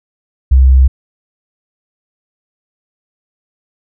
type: tone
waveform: sine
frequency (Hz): 65.41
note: C2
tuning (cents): 0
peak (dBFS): -3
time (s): 0.51-0.88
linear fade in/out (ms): 10
effects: none